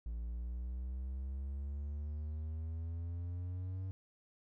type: exponential sweep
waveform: triangle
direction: up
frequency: 56.5 to 95.2 Hz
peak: -36 dBFS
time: 0.06-3.91 s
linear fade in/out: 0 ms
effects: none